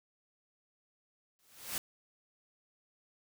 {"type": "noise with exponential growth", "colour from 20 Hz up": "white", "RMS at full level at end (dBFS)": -34, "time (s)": [1.39, 1.78], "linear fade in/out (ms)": 0, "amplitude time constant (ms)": 83, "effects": []}